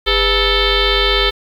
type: tone with frequency modulation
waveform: sine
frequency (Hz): 1760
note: A6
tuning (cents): 0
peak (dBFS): -11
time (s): 0.06-1.31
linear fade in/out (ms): 20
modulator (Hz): 452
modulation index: 4.8
effects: 7-bit